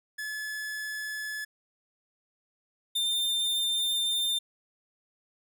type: tone pair in turn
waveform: 45% pulse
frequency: 1717 / 3603 Hz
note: A6 / A7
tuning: -43 / +40 cents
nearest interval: octave + minor second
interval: 1283 cents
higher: second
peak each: -33 / -26 dBFS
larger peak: second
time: 0.18-1.45 / 2.95-4.39 s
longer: second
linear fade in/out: 10 ms
effects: none